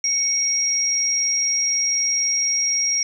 sine tone pair together, 2217 / 5619 Hz, C#7 / F8, 0 / +10 cents, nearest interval octave + major third, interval 1610 cents, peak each -28 / -18 dBFS, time 0.04-3.03 s, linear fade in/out 2 ms, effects 9-bit

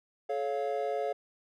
triangle chord, A augmented, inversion none, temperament equal with one note detuned, 430.7 / 554.4 / 698.5 Hz, A4 / C#5 / E#5, -37 / 0 / 0 cents, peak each -32 dBFS, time 0.29-1.13 s, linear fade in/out 10 ms, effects none

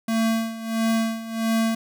square tone with tremolo, 225.3 Hz, A3, 41 cents sharp, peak -19 dBFS, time 0.08-1.75 s, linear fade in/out 5 ms, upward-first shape sine, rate 1.5 Hz, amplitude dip 80%, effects none

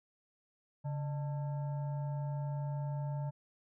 sine tone with frequency modulation, 141.4 Hz, C#3, 35 cents sharp, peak -34 dBFS, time 0.84-3.31 s, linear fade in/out 20 ms, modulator 746 Hz, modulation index 0.4, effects none

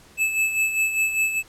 square tone with tremolo, 2614 Hz, E7, 15 cents flat, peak -18 dBFS, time 0.17-1.43 s, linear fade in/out 50 ms, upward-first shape sine, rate 5 Hz, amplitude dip 60%, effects pink hiss -51 dBFS RMS until 1.48 s + low-pass 12000 Hz 12 dB/octave

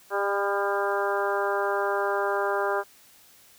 harmonic tone with a mistuned harmonic, 200 Hz, G3, 35 cents sharp, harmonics 2 / 3 / 4 / 5 / 6 / 7 / 8, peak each -28 / -30 / -31 / -32 / -33 / -33 / -34 dBFS, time 0.1-2.84 s, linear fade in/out 50 ms, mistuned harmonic 6, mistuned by +16 cents, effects white hiss -55 dBFS RMS until 3.58 s

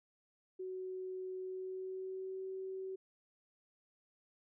sine tone with pitch glide, 372.6 to 379.8 Hz, F#4 to F#4, +12 to +45 cents, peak -40 dBFS, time 0.59-2.96 s, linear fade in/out 10 ms, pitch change +33 cents, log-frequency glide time 1.39-2.45 s, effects none

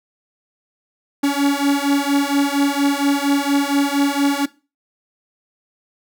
45% pulse beating tone pair, 280 / 284.3 Hz, C#4 / C#4, +18 / +44 cents, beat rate 4.3 Hz, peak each -18 dBFS, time 1.23-4.46 s, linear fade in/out 10 ms, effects noise-tail reverb RT60 0.3 s tail -19 dB re dry

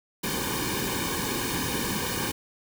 pink noise with comb filter, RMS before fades -29 dBFS, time 0.23-2.32 s, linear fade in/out 10 ms, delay 1.5 ms, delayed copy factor -1, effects none

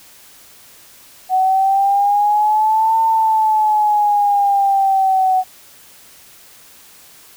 sine exponential two-way sweep, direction up then down, 744 to 901 to 744 Hz, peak -11 dBFS, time 1.29-5.44 s, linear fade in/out 50 ms, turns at 3.01 s, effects white hiss -44 dBFS RMS until 7.36 s

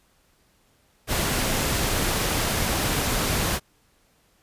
pink noise, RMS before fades -24 dBFS, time 1.07-3.6 s, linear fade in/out 50 ms, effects pink hiss -63 dBFS RMS until 4.42 s + resampled to 32000 Hz

